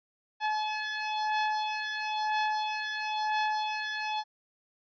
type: beating tone pair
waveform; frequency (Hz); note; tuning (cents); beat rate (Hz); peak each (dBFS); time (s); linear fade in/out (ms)
sawtooth; 856 / 857; A5 / A5; -48 / -46; 1; -27 / -29; 0.4-4.24; 50
effects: resampled to 11025 Hz